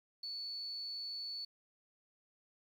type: tone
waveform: sine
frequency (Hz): 4446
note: C#8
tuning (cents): +4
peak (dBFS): -40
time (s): 0.23-1.45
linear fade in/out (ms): 5
effects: 11-bit